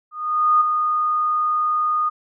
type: tone with ADSR envelope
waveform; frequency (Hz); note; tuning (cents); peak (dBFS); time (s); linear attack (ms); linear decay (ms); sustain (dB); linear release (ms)
sine; 1230; D#6; -20; -11; 0.11-2.1; 500; 8; -6; 19
effects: none